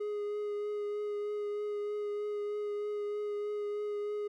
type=tone with vibrato; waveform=triangle; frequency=415.3 Hz; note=G#4; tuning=in tune; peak=-31 dBFS; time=0-4.28 s; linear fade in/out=10 ms; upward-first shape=triangle; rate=3.2 Hz; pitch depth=15 cents each way; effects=none